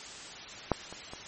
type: clicks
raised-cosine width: 1 ms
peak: -10 / -29 / -27 dBFS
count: 3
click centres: 0.717 / 0.926 / 1.135 s
effects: white hiss -44 dBFS RMS until 1.27 s + MP3 32 kbps